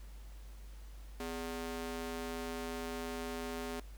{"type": "ring-modulated tone", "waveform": "sawtooth", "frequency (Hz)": 331.3, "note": "E4", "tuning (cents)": 9, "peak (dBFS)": -32, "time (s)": [1.2, 3.8], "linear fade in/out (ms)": 2, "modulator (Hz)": 81.4, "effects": ["added 50 Hz sine -47 dBFS peak until 3.97 s", "pink hiss -62 dBFS RMS until 3.97 s"]}